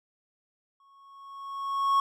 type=tone with exponential growth; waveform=triangle; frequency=1102 Hz; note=C#6; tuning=11 cents flat; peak=-17 dBFS; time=0.8-2 s; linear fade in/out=2 ms; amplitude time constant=260 ms; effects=none